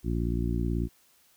harmonic tone, 58.27 Hz, A#1, in tune, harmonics 1 / 2 / 3 / 4 / 5 / 6, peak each -29 / -32 / -34 / -35 / -36 / -37 dBFS, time 0.03-0.89 s, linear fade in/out 50 ms, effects white hiss -63 dBFS RMS until 1.36 s

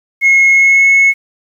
sine tone with pitch glide, 2167 to 2190 Hz, C#7 to C#7, -40 to -22 cents, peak -3 dBFS, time 0.21-1.14 s, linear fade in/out 50 ms, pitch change +18 cents, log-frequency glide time 0.51-0.87 s, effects tanh soft clip ceiling -3 dBFS + 7-bit

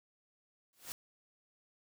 white noise with exponential growth, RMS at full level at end -39 dBFS, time 0.73-0.92 s, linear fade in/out 0 ms, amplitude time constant 41 ms, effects none

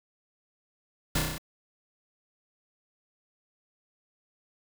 pink noise with echo, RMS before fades -26 dBFS, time 1.15-1.19 s, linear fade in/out 5 ms, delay 32 ms, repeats 6, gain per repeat -2 dB, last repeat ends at 1.382 s, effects none

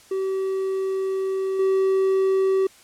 triangle tone with level steps, 383.3 Hz, G4, 39 cents flat, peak -20 / -15 dBFS, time 0.11-2.67 s, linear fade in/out 5 ms, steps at 1.59 s, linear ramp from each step 5 ms, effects white hiss -51 dBFS RMS until 2.83 s + low-pass 10000 Hz 12 dB/octave

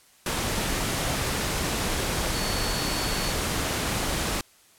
sine tone in noise, 4435 Hz, C#8, in tune, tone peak -34 dBFS, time 2.34-3.32 s, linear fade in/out 2 ms, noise pink, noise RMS -27 dBFS, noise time 0.26-4.41 s, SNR -10 dB, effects white hiss -57 dBFS RMS until 4.78 s + low-pass 12000 Hz 12 dB/octave

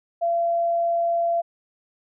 sine tone, 681 Hz, F5, 44 cents flat, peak -19 dBFS, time 0.21-1.42 s, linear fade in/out 20 ms, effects none

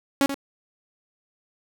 sawtooth tone with echo, 277.2 Hz, C#4, in tune, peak -13 dBFS, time 0.21-0.26 s, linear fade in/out 0 ms, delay 83 ms, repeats 1, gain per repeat -10 dB, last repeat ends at 0.343 s, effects none

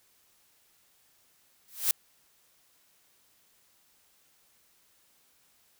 blue noise with exponential growth, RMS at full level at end -21 dBFS, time 1.68-1.91 s, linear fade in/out 2 ms, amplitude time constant 50 ms, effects white hiss -66 dBFS RMS until 5.79 s

